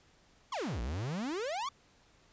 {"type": "exponential two-way sweep", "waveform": "45% pulse", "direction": "down then up", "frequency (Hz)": [1174.7, 53.8, 1174.7], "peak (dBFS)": -34, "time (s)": [0.52, 1.69], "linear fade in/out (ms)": 5, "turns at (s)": 0.81, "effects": ["pink hiss -65 dBFS RMS until 2.32 s", "resampled to 16000 Hz"]}